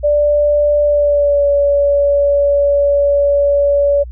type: tone with pitch glide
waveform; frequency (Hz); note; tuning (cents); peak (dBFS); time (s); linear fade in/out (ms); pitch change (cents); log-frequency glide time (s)
sine; 587.3 to 569.6; D5 to C#5; 0 to +47; -9; 0.03-4.04; 20; -53; 0.83-1.47
effects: added 60 Hz sine -26 dBFS peak until 4.11 s